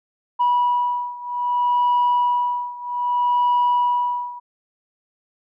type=beating tone pair; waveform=sine; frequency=975 / 975.63 Hz; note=B5 / B5; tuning=-23 / -21 cents; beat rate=0.63 Hz; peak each=-18 / -20 dBFS; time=0.39-4.4 s; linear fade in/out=20 ms; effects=tanh soft clip ceiling -12 dBFS